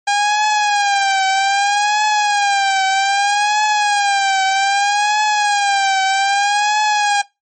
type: tone with vibrato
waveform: sawtooth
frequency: 808 Hz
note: G#5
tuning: 48 cents flat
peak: -9 dBFS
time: 0.07-7.22 s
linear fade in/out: 10 ms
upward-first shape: triangle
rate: 0.63 Hz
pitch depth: 93 cents each way
effects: noise-tail reverb RT60 0.2 s tail -20 dB re dry + MP3 32 kbps